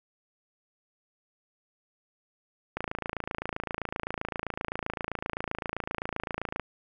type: click train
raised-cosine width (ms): 0.5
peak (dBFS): -16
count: 107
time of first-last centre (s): 2.77-6.597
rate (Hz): 27.7
effects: none